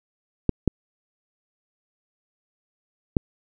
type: clicks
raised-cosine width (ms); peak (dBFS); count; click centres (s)
3; -5; 3; 0.493 / 0.677 / 3.168
effects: none